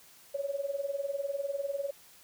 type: tone with tremolo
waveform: sine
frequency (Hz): 560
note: C#5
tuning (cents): +18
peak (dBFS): -28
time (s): 0.34-1.91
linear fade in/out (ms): 10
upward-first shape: sine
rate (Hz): 20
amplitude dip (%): 80
effects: white hiss -57 dBFS RMS until 2.23 s